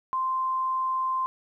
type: tone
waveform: sine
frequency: 1043 Hz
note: C6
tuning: 6 cents flat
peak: -24 dBFS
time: 0.13-1.26 s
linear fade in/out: 0 ms
effects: 11-bit